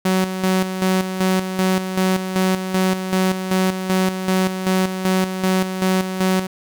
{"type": "tone with tremolo", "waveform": "sawtooth", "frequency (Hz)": 187.2, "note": "F#3", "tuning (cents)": 20, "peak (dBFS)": -11, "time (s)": [0.05, 6.47], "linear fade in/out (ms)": 5, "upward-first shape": "square", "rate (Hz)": 2.6, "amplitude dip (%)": 60, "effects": []}